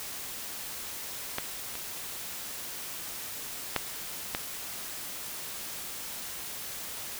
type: clicks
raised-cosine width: 0.3 ms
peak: -13 / -24 / -9 / -13 dBFS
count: 4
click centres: 1.384 / 1.754 / 3.763 / 4.349 s
effects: white hiss -39 dBFS RMS until 7.19 s